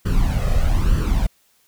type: noise with flanger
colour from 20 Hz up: brown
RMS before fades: -17 dBFS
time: 0.05-1.27 s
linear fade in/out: 10 ms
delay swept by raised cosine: 0.66 to 1.62 ms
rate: 1.1 Hz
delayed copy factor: +0.7
effects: white hiss -60 dBFS RMS until 1.67 s